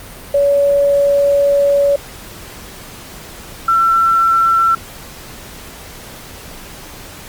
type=tone pair in turn; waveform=sine; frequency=566 / 1346.2 Hz; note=C#5 / E6; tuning=+36 / +36 cents; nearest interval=octave + minor third; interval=1500 cents; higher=second; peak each=-9 dBFS; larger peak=neither; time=0.34-1.96 / 3.68-4.75 s; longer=first; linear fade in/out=5 ms; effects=pink hiss -34 dBFS RMS until 7.28 s + Opus 32 kbps